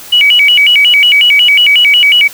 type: tone with vibrato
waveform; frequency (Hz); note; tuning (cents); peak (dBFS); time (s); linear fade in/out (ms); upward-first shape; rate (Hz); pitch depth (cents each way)
sine; 2581; E7; -37; -3; 0.12-2.28; 10; square; 5.5; 220
effects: white hiss -30 dBFS RMS until 2.33 s